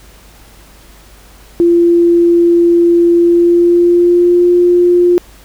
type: tone with pitch glide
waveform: sine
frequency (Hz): 343 to 352.6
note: F4 to F4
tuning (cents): -31 to +17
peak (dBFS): -5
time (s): 1.6-5.18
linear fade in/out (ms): 0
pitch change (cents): +48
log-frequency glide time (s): 3.18-4.51
effects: added 50 Hz sine -40 dBFS peak until 5.44 s + pink hiss -42 dBFS RMS until 5.44 s